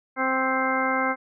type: harmonic tone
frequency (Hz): 262.1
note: C4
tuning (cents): +3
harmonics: 1 / 2 / 3 / 4 / 5 / 6 / 8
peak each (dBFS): -29 / -29 / -29 / -29 / -29 / -29 / -29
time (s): 0.16-1.16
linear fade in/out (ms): 50
effects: none